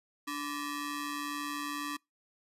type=ring-modulated tone; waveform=sawtooth; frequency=726 Hz; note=F#5; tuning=33 cents flat; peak=-28 dBFS; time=0.27-1.97 s; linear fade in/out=10 ms; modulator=434 Hz; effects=noise-tail reverb RT60 0.2 s tail -26 dB re dry + resampled to 32000 Hz